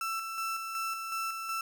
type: tone with tremolo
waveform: 35% pulse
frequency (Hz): 1332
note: E6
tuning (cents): +18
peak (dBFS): -30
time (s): 0.01-1.61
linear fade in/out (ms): 2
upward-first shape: square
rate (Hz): 2.7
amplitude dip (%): 40
effects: none